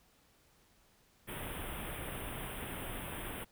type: band-stop noise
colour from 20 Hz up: pink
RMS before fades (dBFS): -42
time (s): 1.27-3.45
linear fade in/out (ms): 20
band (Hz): 3500 to 8600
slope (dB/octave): 96
effects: pink hiss -68 dBFS RMS until 3.51 s